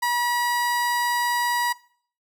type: tone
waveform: 30% pulse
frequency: 965 Hz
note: B5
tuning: 40 cents flat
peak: -18 dBFS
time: 0.02-1.73 s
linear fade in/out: 10 ms
effects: noise-tail reverb RT60 0.5 s tail -19 dB re dry